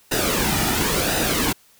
pink noise with flanger, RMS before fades -21 dBFS, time 0.11-1.53 s, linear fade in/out 10 ms, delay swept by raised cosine 0.9 to 1.9 ms, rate 0.95 Hz, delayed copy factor -0.6, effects white hiss -55 dBFS RMS until 1.79 s

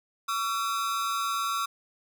45% pulse ring-modulated tone, 1244.5 Hz, D#6, in tune, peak -24 dBFS, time 0.28-1.66 s, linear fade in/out 10 ms, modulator 110 Hz, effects none

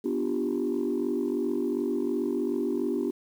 sine chord, G dominant seventh, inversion first, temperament equal, 246.9 / 293.7 / 349.2 / 392 Hz, B3 / D4 / F4 / G4, 0 / 0 / 0 / 0 cents, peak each -30 dBFS, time 0.04-3.11 s, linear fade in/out 10 ms, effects tanh soft clip ceiling -19 dBFS + 9-bit

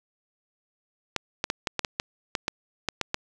clicks, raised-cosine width 0.2 ms, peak -8 dBFS, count 12, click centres 1.163 / 1.441 / 1.501 / 1.672 / 1.793 / 1.848 / 1.999 / 2.352 / 2.481 / 2.887 / 3.013 / 3.144 s, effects none

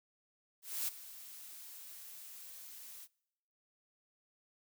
blue noise with ADSR envelope, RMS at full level -35 dBFS, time 0.62-3.08 s, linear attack 260 ms, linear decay 14 ms, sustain -16 dB, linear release 51 ms, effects noise-tail reverb RT60 0.9 s tail -26 dB re dry

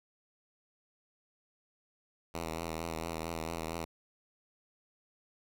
5% pulse tone with vibrato, 81.9 Hz, E2, 11 cents flat, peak -25 dBFS, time 2.34-3.85 s, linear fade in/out 5 ms, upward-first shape sine, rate 4.4 Hz, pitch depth 45 cents each way, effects none

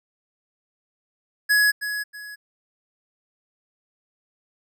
square tone with echo, 1681 Hz, G#6, 20 cents sharp, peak -16 dBFS, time 1.49-1.72 s, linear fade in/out 20 ms, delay 320 ms, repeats 2, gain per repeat -10 dB, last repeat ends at 2.36 s, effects none

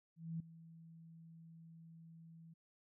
sine tone with ADSR envelope, 164.2 Hz, E3, 6 cents flat, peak -38 dBFS, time 0.16-2.54 s, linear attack 240 ms, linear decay 4 ms, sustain -17 dB, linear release 11 ms, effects none

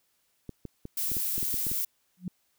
clicks, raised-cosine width 3 ms, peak -25 dBFS, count 10, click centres 0.493 / 0.653 / 0.854 / 1.117 / 1.168 / 1.38 / 1.429 / 1.542 / 1.668 / 1.716 s
violet noise, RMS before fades -30 dBFS, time 0.97-1.85 s, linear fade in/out 5 ms
sine tone with exponential growth, 180.8 Hz, F#3, 40 cents flat, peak -27 dBFS, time 2.17-2.28 s, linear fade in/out 2 ms, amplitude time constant 22 ms
effects white hiss -72 dBFS RMS until 2.58 s

